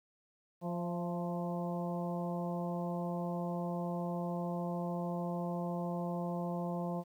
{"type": "harmonic tone with a mistuned harmonic", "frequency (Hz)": 174.61, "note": "F3", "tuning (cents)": 0, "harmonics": [1, 2, 3, 4, 5, 6], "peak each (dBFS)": [-36, -44, -42, -43, -46, -49], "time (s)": [0.61, 7.04], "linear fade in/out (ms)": 50, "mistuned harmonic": 4, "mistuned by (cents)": -34, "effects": ["11-bit"]}